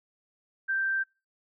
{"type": "tone", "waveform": "sine", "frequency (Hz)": 1568, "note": "G6", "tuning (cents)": 0, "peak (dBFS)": -25, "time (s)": [0.68, 1.04], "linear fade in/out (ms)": 20, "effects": ["noise-tail reverb RT60 0.3 s tail -25 dB re dry"]}